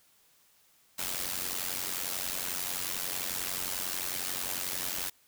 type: noise with amplitude modulation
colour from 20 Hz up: white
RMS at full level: -31 dBFS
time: 0.98-5.1 s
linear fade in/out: 10 ms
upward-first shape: sine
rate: 91.2 Hz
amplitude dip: 80%
effects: white hiss -65 dBFS RMS until 5.27 s